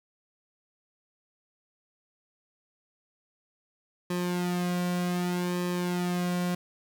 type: tone with flanger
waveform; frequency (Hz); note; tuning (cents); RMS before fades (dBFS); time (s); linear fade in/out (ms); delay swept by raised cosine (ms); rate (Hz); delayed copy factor
sawtooth; 177.8; F3; +31; -29; 4.1-6.55; 5; 1.4 to 2.37; 0.65; -0.7
effects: 10-bit